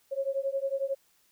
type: beating tone pair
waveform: sine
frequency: 540 / 551 Hz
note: C#5 / C#5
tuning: -45 / -11 cents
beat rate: 11 Hz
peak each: -31 / -31 dBFS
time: 0.11-0.95 s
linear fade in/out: 20 ms
effects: white hiss -67 dBFS RMS until 1.31 s